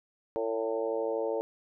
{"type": "harmonic tone with a mistuned harmonic", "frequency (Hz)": 112.4, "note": "A2", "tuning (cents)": 37, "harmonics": [3, 4, 5, 6, 7, 8], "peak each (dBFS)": [-38, -31, -33, -42, -43, -42], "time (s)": [0.36, 1.41], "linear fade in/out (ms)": 0, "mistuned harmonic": 6, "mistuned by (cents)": -22, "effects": []}